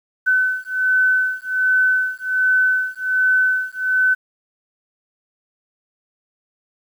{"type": "beating tone pair", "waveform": "sine", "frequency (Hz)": [1513, 1514.3], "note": ["F#6", "F#6"], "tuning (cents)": [38, 40], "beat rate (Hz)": 1.3, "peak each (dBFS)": [-18, -18], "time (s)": [0.26, 4.15], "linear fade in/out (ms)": 20, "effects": ["8-bit"]}